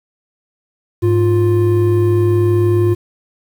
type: tone pair together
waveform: triangle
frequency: 103.83 / 350.7 Hz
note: G#2 / F4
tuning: 0 / +7 cents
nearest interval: octave + major sixth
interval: 2107 cents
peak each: -11 dBFS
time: 1.02-2.95 s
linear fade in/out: 20 ms
effects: 7-bit